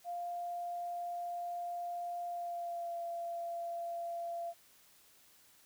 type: tone with pitch glide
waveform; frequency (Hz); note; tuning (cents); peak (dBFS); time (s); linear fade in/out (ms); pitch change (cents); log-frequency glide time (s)
sine; 699 to 684.2; F5 to F5; +1 to -36; -37; 0.04-4.54; 50; -37; 2.27-2.98
effects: white hiss -64 dBFS RMS until 5.65 s